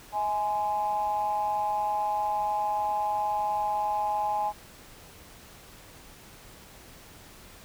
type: tone with amplitude modulation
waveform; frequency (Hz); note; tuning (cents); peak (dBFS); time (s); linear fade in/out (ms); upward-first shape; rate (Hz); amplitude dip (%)
sine; 836; G#5; +11; -21; 0.12-4.53; 50; sine; 197; 75
effects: tanh soft clip ceiling -17 dBFS + pink hiss -50 dBFS RMS until 7.64 s